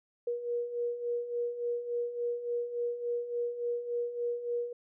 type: beating tone pair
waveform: sine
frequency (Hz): 475.9 / 479.4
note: A#4 / A#4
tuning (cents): +36 / +48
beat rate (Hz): 3.5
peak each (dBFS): -38 / -32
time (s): 0.27-4.73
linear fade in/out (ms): 5
effects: none